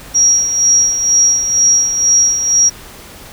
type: tone with tremolo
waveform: sine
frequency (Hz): 5670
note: F8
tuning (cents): +25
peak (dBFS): -6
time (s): 0.14-2.7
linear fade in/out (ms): 20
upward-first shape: sine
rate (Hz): 2.1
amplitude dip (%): 60
effects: pink hiss -35 dBFS RMS until 3.32 s